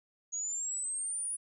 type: exponential sweep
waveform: sine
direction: up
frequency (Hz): 6645 to 9870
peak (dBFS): -33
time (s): 0.32-1.37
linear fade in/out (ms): 20
effects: none